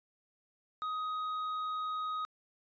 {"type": "tone with hard clipping", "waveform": "triangle", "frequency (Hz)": 1255, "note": "D#6", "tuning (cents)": 15, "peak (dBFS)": -35, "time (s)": [0.82, 2.25], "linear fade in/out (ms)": 0, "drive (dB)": 8, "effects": ["resampled to 16000 Hz"]}